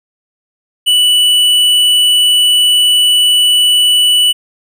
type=tone with tanh clipping; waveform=triangle; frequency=2963 Hz; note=F#7; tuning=2 cents sharp; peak=-8 dBFS; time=0.86-4.33 s; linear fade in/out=20 ms; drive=14 dB; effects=none